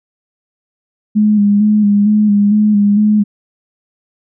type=tone with vibrato; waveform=sine; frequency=207.7 Hz; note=G#3; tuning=in tune; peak=-7 dBFS; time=1.15-3.24 s; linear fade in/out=20 ms; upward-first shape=square; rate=2.2 Hz; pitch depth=32 cents each way; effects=none